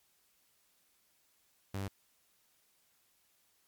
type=tone; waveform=sawtooth; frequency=97.9 Hz; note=G2; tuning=2 cents flat; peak=-32 dBFS; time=1.74-1.88 s; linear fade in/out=5 ms; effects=white hiss -72 dBFS RMS until 3.67 s + MP3 96 kbps